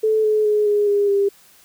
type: tone with pitch steps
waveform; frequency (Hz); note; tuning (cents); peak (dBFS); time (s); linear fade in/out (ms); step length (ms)
sine; 435.9 / 428.4 / 421.1 / 413.8 / 406.7 / 399.7; A4 / A4 / G#4 / G#4 / G#4 / G4; -16 / -46 / +24 / -6 / -36 / +34; -14; 0.03-1.29; 10; 210
effects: white hiss -51 dBFS RMS until 1.64 s